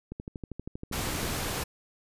click train, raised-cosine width 3 ms, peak -24 dBFS, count 15, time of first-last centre 0.12-1.231 s, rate 12.6 Hz
pink noise, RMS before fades -32 dBFS, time 0.92-1.64 s, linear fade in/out 10 ms
effects resampled to 32000 Hz

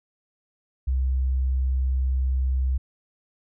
sine tone, 65 Hz, C2, 11 cents flat, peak -20 dBFS, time 0.87-2.78 s, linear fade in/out 10 ms, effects none

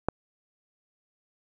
click, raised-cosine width 1 ms, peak -10 dBFS, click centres 0.086 s, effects none

